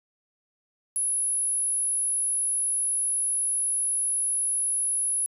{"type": "tone", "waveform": "sine", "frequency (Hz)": 10548, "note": "E9", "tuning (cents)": 0, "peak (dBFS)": -22, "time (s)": [0.96, 5.26], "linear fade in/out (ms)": 0, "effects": ["tanh soft clip ceiling -20 dBFS"]}